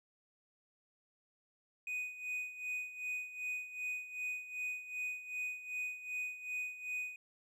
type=tone with tremolo; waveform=triangle; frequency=2489 Hz; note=D#7; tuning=in tune; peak=-34 dBFS; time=1.87-7.16 s; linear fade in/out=2 ms; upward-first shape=sine; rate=2.6 Hz; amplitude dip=75%; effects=none